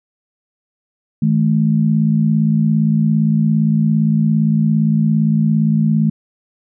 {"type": "tone pair together", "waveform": "sine", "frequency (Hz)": [158.09, 215.6], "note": ["D#3", "A3"], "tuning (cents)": [28, -35], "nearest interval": "perfect fourth", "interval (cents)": 537, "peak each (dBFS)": -14, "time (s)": [1.22, 6.1], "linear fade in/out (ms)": 5, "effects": []}